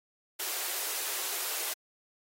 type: high-pass noise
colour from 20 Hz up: white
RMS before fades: -34 dBFS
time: 0.39-1.74 s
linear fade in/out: 10 ms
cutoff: 330 Hz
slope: 96 dB/octave
effects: AAC 48 kbps